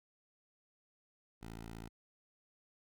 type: tone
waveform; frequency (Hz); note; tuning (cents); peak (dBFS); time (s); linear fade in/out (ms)
10% pulse; 56; A1; +31; -38; 1.41-1.89; 20
effects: none